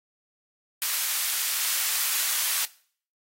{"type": "high-pass noise", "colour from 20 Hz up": "white", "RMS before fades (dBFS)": -26, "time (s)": [0.82, 2.65], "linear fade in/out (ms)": 0, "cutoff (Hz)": 1300, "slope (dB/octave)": 12, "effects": ["noise-tail reverb RT60 0.5 s tail -20 dB re dry", "AAC 48 kbps"]}